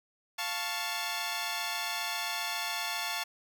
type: chord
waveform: 10% pulse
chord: F augmented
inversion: none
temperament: equal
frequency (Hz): 698.5 / 880 / 1108.7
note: F5 / A5 / C#6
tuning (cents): 0 / 0 / 0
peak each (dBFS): -29 / -27 / -29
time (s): 0.38-3.24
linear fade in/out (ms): 10
effects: none